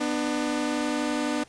sawtooth tone pair together, 246.9 / 298.9 Hz, B3 / D4, 0 / +31 cents, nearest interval minor third, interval 331 cents, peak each -25 / -23 dBFS, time 0-1.44 s, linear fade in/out 10 ms, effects pink hiss -54 dBFS RMS until 1.48 s + resampled to 22050 Hz

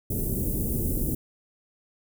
pink band-stop noise, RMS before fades -27 dBFS, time 0.1-1.15 s, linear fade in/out 5 ms, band 390 to 11000 Hz, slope 24 dB/octave, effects none

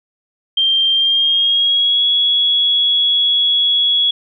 sine tone with pitch glide, 3171 to 3354 Hz, G7 to G#7, +19 to +16 cents, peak -11 dBFS, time 0.57-4.11 s, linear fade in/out 5 ms, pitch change +97 cents, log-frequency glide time 0.92-2.05 s, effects none

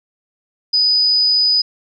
sine tone, 4978 Hz, D#8, in tune, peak -11 dBFS, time 0.73-1.62 s, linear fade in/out 10 ms, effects none

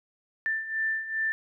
sine beating tone pair, 1774 / 1776.5 Hz, A6 / A6, +14 / +16 cents, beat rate 2.5 Hz, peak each -33 / -28 dBFS, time 0.46-1.32 s, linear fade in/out 0 ms, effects none

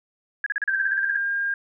sine tone bursts, 1665 Hz, G#6, 4 cents sharp, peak -21 dBFS, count 13, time 0.44-1.171 s, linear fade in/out 2 ms, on 23 ms, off 36 ms
sine tone with pitch glide, 1568 to 1610.2 Hz, G6 to G6, 0 to +46 cents, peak -22 dBFS, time 0.68-1.54 s, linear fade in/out 2 ms, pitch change +46 cents, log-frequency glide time 0.87-1.28 s
effects none

